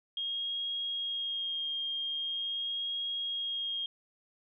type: tone with vibrato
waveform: sine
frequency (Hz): 3248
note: G#7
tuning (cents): -39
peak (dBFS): -32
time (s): 0.17-3.86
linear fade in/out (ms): 2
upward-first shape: sine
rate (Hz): 0.43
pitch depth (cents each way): 15
effects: none